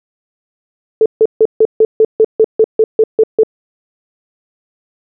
sine tone bursts, 440 Hz, A4, in tune, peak -4 dBFS, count 13, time 1.01-3.434 s, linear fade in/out 2 ms, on 48 ms, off 150 ms, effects none

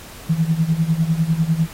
sine tone with tremolo, 162.3 Hz, E3, 27 cents flat, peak -12 dBFS, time 0.29-1.67 s, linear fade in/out 10 ms, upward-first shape sine, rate 10 Hz, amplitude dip 80%, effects pink hiss -39 dBFS RMS until 1.73 s + AAC 48 kbps

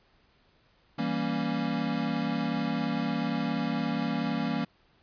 square chord, E diminished seventh, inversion none, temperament equal, 164.81 / 196 / 233.1 / 277.2 Hz, E3 / G3 / Bb3 / Db4, 0 / 0 / 0 / 0 cents, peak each -35 / -35 / -32 / -34 dBFS, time 0.98-4.65 s, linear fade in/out 10 ms, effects pink hiss -65 dBFS RMS until 5.02 s + resampled to 11025 Hz

